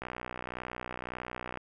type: click train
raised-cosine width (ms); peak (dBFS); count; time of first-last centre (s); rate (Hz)
0.5; -22; 97; 0.02-1.573; 61.8
effects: none